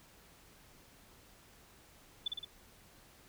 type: tone with echo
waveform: sine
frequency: 3492 Hz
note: A7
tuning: 14 cents flat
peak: -31 dBFS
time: 2.26-2.28 s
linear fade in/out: 5 ms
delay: 56 ms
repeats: 3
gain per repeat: -3 dB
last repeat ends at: 2.448 s
effects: pink hiss -61 dBFS RMS until 3.28 s

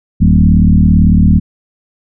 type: tone with frequency modulation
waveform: sine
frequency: 130.81 Hz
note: C3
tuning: in tune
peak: -4 dBFS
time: 0.2-1.4 s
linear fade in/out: 20 ms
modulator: 37.9 Hz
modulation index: 2.6
effects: none

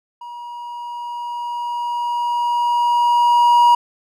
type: tone with level ramp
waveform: triangle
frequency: 957 Hz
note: A#5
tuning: 45 cents sharp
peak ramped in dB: -29 to -6 dBFS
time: 0.21-3.75 s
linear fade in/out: 5 ms
effects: none

